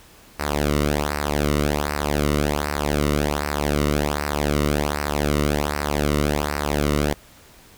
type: tone with flanger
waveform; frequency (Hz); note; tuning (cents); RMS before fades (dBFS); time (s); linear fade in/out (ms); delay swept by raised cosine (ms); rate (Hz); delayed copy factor
sawtooth; 73.42; D2; 0; -22; 0.39-7.14; 10; 0.29 to 1.23; 1.3; -0.8
effects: pink hiss -49 dBFS RMS until 7.77 s